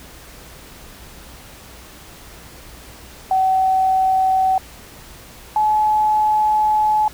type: tone pair in turn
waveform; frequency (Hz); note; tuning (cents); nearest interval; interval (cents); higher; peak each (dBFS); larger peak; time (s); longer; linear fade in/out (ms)
sine; 758 / 854.5; F#5 / G#5; +42 / +49; major second; 207; second; -13; neither; 3.31-4.58 / 5.56-7.08; second; 2
effects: added 60 Hz sine -46 dBFS peak until 7.13 s + pink hiss -41 dBFS RMS until 7.13 s